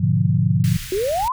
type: chord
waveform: sine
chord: G# diminished seventh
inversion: none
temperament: equal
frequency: 103.83 / 123.47 / 146.83 / 174.61 Hz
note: G#2 / B2 / D3 / F3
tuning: 0 / 0 / 0 / 0 cents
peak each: -20 dBFS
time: 0-0.77 s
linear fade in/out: 10 ms
type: band-stop noise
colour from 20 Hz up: pink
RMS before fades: -32 dBFS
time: 0.64-1.28 s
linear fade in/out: 0 ms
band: 140 to 1700 Hz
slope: 24 dB/octave
type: exponential sweep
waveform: sine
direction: up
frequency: 360.3 to 1067 Hz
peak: -18 dBFS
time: 0.92-1.32 s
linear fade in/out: 2 ms
effects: none